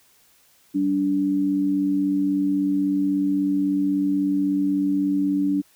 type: tone pair together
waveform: sine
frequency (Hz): 193.2 / 289.5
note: G3 / D4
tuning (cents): -25 / -25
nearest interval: perfect fifth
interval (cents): 700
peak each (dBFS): -27 / -19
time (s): 0.74-5.62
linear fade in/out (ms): 20
effects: white hiss -58 dBFS RMS until 5.75 s